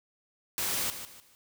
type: noise with echo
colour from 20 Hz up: white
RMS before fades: -31 dBFS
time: 0.58-0.9 s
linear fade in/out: 0 ms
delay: 150 ms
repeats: 3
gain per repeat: -10 dB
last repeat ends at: 1.35 s
effects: none